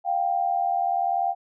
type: tone pair together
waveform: sine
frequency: 703.5 / 784 Hz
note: F5 / G5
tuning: +12 / 0 cents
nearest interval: major second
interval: 188 cents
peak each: -24 dBFS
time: 0.04-1.35 s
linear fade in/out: 50 ms
effects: none